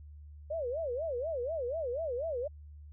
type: tone with vibrato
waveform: sine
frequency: 563 Hz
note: C#5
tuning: 27 cents sharp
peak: -32 dBFS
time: 0.5-2.48 s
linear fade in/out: 10 ms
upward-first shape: sine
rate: 4.1 Hz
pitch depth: 290 cents each way
effects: added 74 Hz sine -47 dBFS peak until 2.92 s